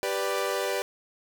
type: chord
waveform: sawtooth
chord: G major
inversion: none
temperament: equal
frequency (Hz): 392 / 493.9 / 587.3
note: G4 / B4 / D5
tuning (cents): 0 / 0 / 0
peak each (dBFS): -27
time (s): 0.03-0.82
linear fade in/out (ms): 0
effects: none